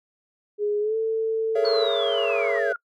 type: tone with pitch glide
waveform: sine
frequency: 415.3 to 445.1 Hz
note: G#4 to A4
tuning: 0 to +20 cents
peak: -21 dBFS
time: 0.58-1.89 s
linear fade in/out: 50 ms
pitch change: +120 cents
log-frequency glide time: 0.8-0.96 s
type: chord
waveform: triangle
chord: A# half-diminished seventh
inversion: third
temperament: just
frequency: 419.5 / 466.2 / 559.4 / 671.3 Hz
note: G#4 / A#4 / C#5 / E5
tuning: +17 / 0 / +16 / +31 cents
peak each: -25 dBFS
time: 1.55-2.73 s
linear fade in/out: 10 ms
type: band-pass noise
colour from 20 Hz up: pink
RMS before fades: -37 dBFS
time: 1.63-2.6 s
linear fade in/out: 20 ms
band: 1000 to 1400 Hz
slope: 48 dB/octave
type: linear sweep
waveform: sine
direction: down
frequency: 4416 to 1379 Hz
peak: -27 dBFS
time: 1.65-2.76 s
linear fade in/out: 2 ms
effects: noise-tail reverb RT60 0.1 s tail -25 dB re dry